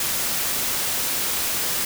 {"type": "noise", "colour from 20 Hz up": "white", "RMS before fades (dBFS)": -24, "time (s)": [0, 1.85], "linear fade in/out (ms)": 2, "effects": []}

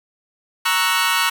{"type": "chord", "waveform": "20% pulse", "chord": "F# dominant seventh", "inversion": "first", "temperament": "equal", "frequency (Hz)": [932.3, 1108.7, 1318.5, 1480], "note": ["A#5", "C#6", "E6", "F#6"], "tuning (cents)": [0, 0, 0, 0], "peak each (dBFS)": -17, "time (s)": [0.65, 1.3], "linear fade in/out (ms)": 10, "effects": ["7-bit"]}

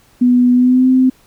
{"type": "tone with pitch glide", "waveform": "sine", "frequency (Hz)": [246.9, 258.3], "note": ["B3", "C4"], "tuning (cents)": [0, -22], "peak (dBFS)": -7, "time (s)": [0.21, 1.1], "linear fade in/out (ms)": 10, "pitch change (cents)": 78, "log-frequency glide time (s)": [0.53, 0.88], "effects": ["pink hiss -51 dBFS RMS until 1.26 s"]}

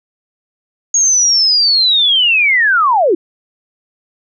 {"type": "linear sweep", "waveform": "sine", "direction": "down", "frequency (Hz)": [6645, 311.1], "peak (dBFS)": -8, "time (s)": [0.94, 3.15], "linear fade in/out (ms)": 5, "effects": []}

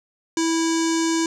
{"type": "tone with low-pass filter", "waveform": "square", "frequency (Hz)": 327.7, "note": "E4", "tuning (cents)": -10, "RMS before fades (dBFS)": -21, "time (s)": [0.37, 1.26], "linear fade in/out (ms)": 2, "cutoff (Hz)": 6800, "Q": 4.4, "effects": []}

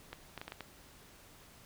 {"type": "clicks", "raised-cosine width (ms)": 0.3, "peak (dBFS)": -26, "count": 6, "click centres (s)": [0.13, 0.377, 0.415, 0.48, 0.521, 0.607], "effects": ["pink hiss -58 dBFS RMS until 1.65 s"]}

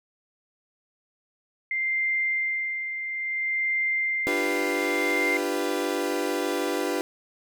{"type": "tone with tremolo", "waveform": "sine", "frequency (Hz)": 2094, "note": "C7", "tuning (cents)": 1, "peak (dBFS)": -22, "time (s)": [1.71, 5.37], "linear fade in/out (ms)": 2, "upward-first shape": "sine", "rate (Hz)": 0.59, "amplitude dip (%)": 55}
{"type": "chord", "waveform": "35% pulse", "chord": "G dominant seventh", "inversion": "second", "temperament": "equal with one note detuned", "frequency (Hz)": [293.7, 345.6, 392, 493.9], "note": ["D4", "F4", "G4", "B4"], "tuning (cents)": [0, -18, 0, 0], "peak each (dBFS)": -29, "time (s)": [4.27, 7.01], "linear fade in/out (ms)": 0}
{"effects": []}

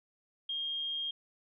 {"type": "tone", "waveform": "sine", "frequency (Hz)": 3227, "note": "G7", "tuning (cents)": 50, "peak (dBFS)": -33, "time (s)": [0.49, 1.11], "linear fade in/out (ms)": 5, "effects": []}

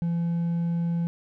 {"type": "tone with hard clipping", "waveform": "triangle", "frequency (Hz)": 169.7, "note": "F3", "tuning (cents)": -49, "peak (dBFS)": -24, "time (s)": [0.02, 1.07], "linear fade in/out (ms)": 0, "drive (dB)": 5, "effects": []}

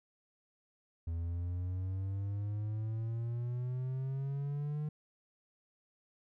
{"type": "exponential sweep", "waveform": "triangle", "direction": "up", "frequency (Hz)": [82.41, 151.9], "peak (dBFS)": -32, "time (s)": [1.07, 4.89], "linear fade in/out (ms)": 5, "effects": []}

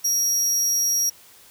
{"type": "tone", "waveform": "40% pulse", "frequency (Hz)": 5670, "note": "F8", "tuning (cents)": 25, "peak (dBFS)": -18, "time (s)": [0.04, 1.1], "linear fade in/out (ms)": 10, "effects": ["white hiss -50 dBFS RMS until 1.5 s"]}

